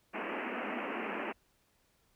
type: band-pass noise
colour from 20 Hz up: pink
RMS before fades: -38 dBFS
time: 0.13-1.33 s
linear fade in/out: 20 ms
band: 200 to 2800 Hz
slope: 96 dB/octave
effects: pink hiss -72 dBFS RMS until 2.15 s